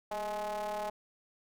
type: ring-modulated tone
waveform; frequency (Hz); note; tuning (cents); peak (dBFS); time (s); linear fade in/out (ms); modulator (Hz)
square; 107.5; A2; -40; -32; 0.11-0.9; 5; 734
effects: none